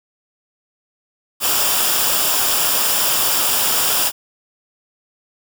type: noise with comb filter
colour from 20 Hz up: white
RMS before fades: -17 dBFS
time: 1.4-4.12 s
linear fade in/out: 50 ms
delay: 0.48 ms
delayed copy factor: -0.55
effects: none